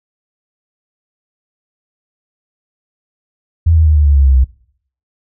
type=tone with pitch steps; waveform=sine; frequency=82.7 / 79.79 / 76.98 / 74.28 / 71.66 / 69.14 / 66.71 / 64.36 Hz; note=E2 / D#2 / D#2 / D2 / D2 / C#2 / C2 / C2; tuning=+6 / +44 / -18 / +20 / -42 / -4 / +34 / -28 cents; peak=-6 dBFS; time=3.66-4.444 s; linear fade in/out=10 ms; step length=98 ms; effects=noise-tail reverb RT60 0.6 s tail -20 dB re dry